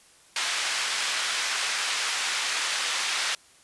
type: band-pass noise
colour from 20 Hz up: pink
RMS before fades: -28 dBFS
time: 0.36-3.35 s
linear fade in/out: 2 ms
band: 1500 to 6900 Hz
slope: 12 dB/octave
effects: white hiss -56 dBFS RMS until 3.63 s + resampled to 24000 Hz